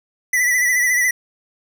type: tone with vibrato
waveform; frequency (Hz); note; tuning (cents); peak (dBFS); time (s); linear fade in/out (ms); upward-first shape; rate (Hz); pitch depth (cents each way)
square; 1975.5; B6; 0; -15; 0.33-1.11; 5; sine; 14; 48
effects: none